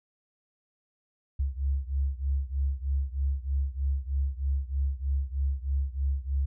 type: beating tone pair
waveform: sine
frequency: 67.4 / 70.6 Hz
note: C#2 / C#2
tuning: -48 / +32 cents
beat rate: 3.2 Hz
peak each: -28 / -30 dBFS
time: 1.39-6.46 s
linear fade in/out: 10 ms
effects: none